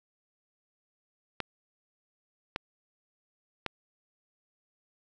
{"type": "clicks", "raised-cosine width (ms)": 0.3, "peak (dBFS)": -15, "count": 3, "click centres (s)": [1.403, 2.561, 3.663], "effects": []}